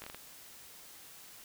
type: slowing click train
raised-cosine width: 0.3 ms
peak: -28 dBFS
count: 5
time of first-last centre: 0.02-0.146 s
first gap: 19 ms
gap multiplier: 1.35
effects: white hiss -53 dBFS RMS until 1.44 s